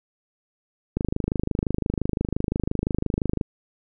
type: click train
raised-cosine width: 3 ms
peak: -10 dBFS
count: 64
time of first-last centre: 0.97-3.412 s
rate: 25.8 Hz
effects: none